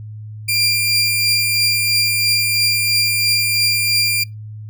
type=tone pair together; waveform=sawtooth; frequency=2386 / 4775 Hz; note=D7 / D8; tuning=+27 / +28 cents; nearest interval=octave; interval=1201 cents; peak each=-14 dBFS; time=0.48-4.24 s; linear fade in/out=10 ms; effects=noise-tail reverb RT60 0.2 s tail -25 dB re dry + added 107 Hz sine -29 dBFS peak until 4.69 s